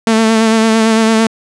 sawtooth tone with vibrato, 222.8 Hz, A3, 22 cents sharp, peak -4 dBFS, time 0.07-1.27 s, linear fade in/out 2 ms, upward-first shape sine, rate 8.9 Hz, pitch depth 28 cents each way, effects resampled to 22050 Hz + 7-bit

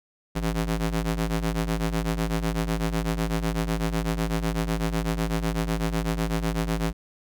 sawtooth ring-modulated tone, 110 Hz, A2, in tune, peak -17 dBFS, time 0.35-6.93 s, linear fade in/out 20 ms, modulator 59 Hz, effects none

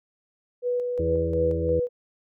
sine tone with tremolo, 490.9 Hz, B4, 10 cents flat, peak -22 dBFS, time 0.62-1.89 s, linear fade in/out 50 ms, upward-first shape square, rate 2.8 Hz, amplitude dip 30%
harmonic tone, 82.41 Hz, E2, in tune, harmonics 1 / 2 / 4 / 5 / 6 / 7, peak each -28 / -32 / -31 / -35 / -33 / -39 dBFS, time 0.99-1.8 s, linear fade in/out 5 ms
effects none

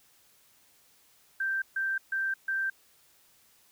sine tone bursts, 1568 Hz, G6, in tune, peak -27 dBFS, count 4, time 1.4-2.7 s, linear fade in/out 5 ms, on 220 ms, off 140 ms, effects white hiss -63 dBFS RMS until 3.71 s

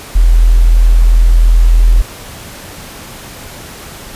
sine tone, 41.46 Hz, E1, 11 cents sharp, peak -3 dBFS, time 0.15-2.02 s, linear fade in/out 10 ms, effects pink hiss -30 dBFS RMS until 4.15 s + resampled to 32000 Hz

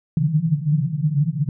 white band-pass noise, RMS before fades -20 dBFS, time 0.17-1.49 s, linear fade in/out 2 ms, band 140 to 160 Hz, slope 96 dB/octave, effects none

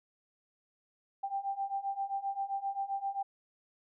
sine beating tone pair, 784 / 791.6 Hz, G5 / G5, 0 / +17 cents, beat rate 7.6 Hz, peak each -37 / -35 dBFS, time 1.23-3.23 s, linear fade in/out 10 ms, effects none

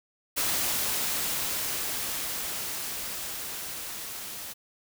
white noise with level ramp, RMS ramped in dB -27 to -39 dBFS, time 0.36-4.54 s, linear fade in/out 20 ms, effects none

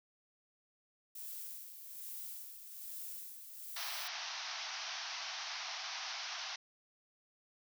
violet noise with tremolo, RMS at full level -45 dBFS, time 1.15-4.08 s, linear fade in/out 5 ms, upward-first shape sine, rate 1.2 Hz, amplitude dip 55%
white band-pass noise, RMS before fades -43 dBFS, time 3.76-6.56 s, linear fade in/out 5 ms, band 650 to 6000 Hz, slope 96 dB/octave
effects none

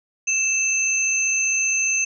sine tone pair together, 2637 / 6272 Hz, E7 / G8, 0 / 0 cents, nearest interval octave + minor third, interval 1500 cents, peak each -21 dBFS, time 0.27-2.05 s, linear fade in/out 10 ms, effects none

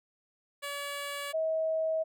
10% pulse / sine tone pair in turn, 570 / 639.8 Hz, C#5 / D#5, +48 / +48 cents, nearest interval major second, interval 200 cents, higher second, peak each -27 / -27 dBFS, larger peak neither, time 0.62-1.33 / 1.33-2.04 s, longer neither, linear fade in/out 20 ms, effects none

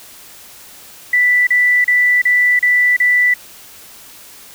sine tone bursts, 1975.5 Hz, B6, in tune, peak -9 dBFS, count 6, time 1.13-3.34 s, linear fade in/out 5 ms, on 340 ms, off 34 ms, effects white hiss -39 dBFS RMS until 4.54 s

